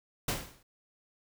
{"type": "noise with exponential decay", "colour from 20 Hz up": "pink", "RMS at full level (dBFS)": -28, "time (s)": [0.28, 0.63], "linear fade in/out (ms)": 5, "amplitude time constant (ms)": 76, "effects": []}